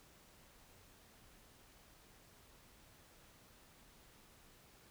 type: silence
effects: pink hiss -64 dBFS RMS until 4.9 s